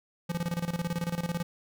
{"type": "tone with tremolo", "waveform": "square", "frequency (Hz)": 171.4, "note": "F3", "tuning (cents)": -32, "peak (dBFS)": -28, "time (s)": [0.29, 1.43], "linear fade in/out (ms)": 10, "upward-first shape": "square", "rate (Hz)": 18, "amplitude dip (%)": 80, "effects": []}